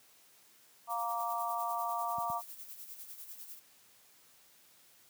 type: harmonic tone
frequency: 233.1 Hz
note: A#3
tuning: in tune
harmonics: 3 / 4 / 5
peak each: -37 / -37 / -37 dBFS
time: 0.87-2.42 s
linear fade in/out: 50 ms
type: noise with tremolo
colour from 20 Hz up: violet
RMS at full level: -46 dBFS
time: 0.89-3.6 s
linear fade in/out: 20 ms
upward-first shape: sine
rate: 10 Hz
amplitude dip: 60%
type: clicks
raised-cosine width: 5 ms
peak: -34 dBFS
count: 2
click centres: 2.184 / 2.3 s
effects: white hiss -63 dBFS RMS until 5.09 s + high-pass 100 Hz 12 dB/octave